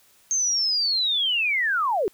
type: linear sweep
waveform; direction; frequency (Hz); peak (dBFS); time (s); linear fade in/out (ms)
sine; down; 6410 to 350; -20; 0.31-2.08; 0
effects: white hiss -58 dBFS RMS until 2.13 s